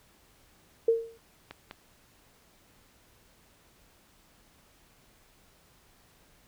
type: tone with exponential decay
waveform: sine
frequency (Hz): 457.2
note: A#4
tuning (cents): -34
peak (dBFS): -17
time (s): 0.88-1.18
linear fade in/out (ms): 5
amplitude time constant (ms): 64
type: clicks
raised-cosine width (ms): 0.3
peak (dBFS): -25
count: 2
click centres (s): 1.51 / 1.711
effects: pink hiss -62 dBFS RMS until 6.47 s